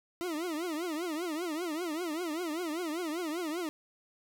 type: tone with vibrato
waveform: 40% pulse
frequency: 329.6 Hz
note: E4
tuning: in tune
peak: -32 dBFS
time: 0.21-3.69 s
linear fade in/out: 0 ms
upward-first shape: triangle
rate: 5.1 Hz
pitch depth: 210 cents each way
effects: none